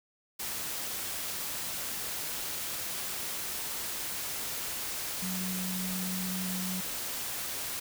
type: tone in noise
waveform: sine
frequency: 185 Hz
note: F#3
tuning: in tune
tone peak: -34 dBFS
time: 5.22-6.81 s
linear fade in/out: 10 ms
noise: white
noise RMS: -36 dBFS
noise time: 0.39-7.8 s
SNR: -1 dB
effects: none